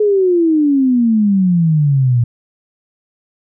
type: exponential sweep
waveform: sine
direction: down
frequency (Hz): 428.6 to 116.54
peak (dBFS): -9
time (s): 0-2.24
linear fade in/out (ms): 5
effects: none